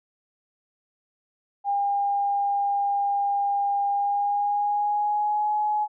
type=tone with pitch glide; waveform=sine; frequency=805 to 843.1 Hz; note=G5 to G#5; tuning=+46 to +26 cents; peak=-21 dBFS; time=1.64-5.88 s; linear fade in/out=50 ms; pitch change=+80 cents; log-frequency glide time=3.89-5.53 s; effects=none